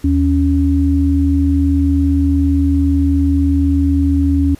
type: tone pair together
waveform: sine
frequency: 78.95 / 278.5 Hz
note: D#2 / C#4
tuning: +26 / +8 cents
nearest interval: octave + minor seventh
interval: 2182 cents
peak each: -13 dBFS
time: 0.04-4.55 s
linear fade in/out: 5 ms
effects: pink hiss -45 dBFS RMS until 4.59 s + resampled to 32000 Hz